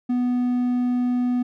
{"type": "tone", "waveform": "triangle", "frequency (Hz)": 246.9, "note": "B3", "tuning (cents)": 0, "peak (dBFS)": -17, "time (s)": [0.09, 1.43], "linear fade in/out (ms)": 10, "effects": []}